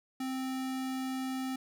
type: tone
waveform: square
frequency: 261.5 Hz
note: C4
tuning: 1 cent flat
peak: -34 dBFS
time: 0.2-1.56 s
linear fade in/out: 5 ms
effects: none